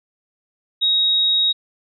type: tone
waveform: sine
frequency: 3780 Hz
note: A#7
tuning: 23 cents sharp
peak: -14 dBFS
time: 0.81-1.53 s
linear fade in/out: 20 ms
effects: none